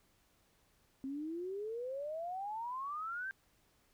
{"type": "exponential sweep", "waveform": "sine", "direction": "up", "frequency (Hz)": [262.8, 1600], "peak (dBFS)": -38, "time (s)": [1.04, 3.31], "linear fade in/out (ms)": 0, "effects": ["pink hiss -72 dBFS RMS until 3.93 s"]}